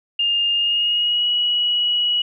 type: tone with pitch glide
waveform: sine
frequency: 2818 to 2919 Hz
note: F7 to F#7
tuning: +15 to -24 cents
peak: -16 dBFS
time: 0.19-2.22 s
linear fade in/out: 5 ms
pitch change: +61 cents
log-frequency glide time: 0.53-1.27 s
effects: none